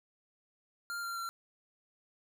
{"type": "tone with pitch steps", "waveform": "square", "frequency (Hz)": [1396.9, 1380.9, 1365], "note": ["F6", "F6", "F6"], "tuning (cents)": [0, -20, -40], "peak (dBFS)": -37, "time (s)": [0.9, 1.29], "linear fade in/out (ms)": 0, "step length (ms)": 130, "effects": []}